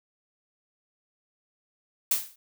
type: noise with exponential decay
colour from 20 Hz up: blue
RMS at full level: -20 dBFS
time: 2.11-2.36 s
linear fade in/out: 5 ms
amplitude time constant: 53 ms
effects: none